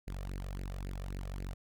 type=tone with flanger; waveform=sawtooth; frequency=46.87 Hz; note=F#1; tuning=23 cents sharp; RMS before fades=-40 dBFS; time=0.07-1.54 s; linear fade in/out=10 ms; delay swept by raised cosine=0.42 to 1.72 ms; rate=3.7 Hz; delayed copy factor=+0.8; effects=none